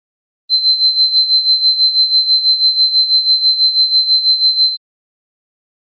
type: tone with tremolo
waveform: sine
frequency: 4087 Hz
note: C8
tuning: 41 cents flat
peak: -6 dBFS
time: 0.49-4.77 s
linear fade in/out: 50 ms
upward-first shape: sine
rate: 6.1 Hz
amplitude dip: 70%
effects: Opus 24 kbps